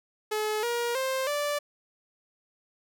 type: tone with pitch steps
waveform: sawtooth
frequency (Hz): 427.8 / 474.7 / 526.7 / 584.4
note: A4 / A#4 / C5 / D5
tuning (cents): -49 / +31 / +11 / -9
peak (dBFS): -23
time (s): 0.31-1.59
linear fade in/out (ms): 10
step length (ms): 320
effects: none